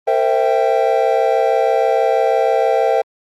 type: chord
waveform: triangle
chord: C dominant seventh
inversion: third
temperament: equal with one note detuned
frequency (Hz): 457.1 / 523.3 / 659.3 / 784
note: Bb4 / C5 / E5 / G5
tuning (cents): -34 / 0 / 0 / 0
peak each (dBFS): -16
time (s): 0.07-3.02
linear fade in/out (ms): 10
effects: Opus 32 kbps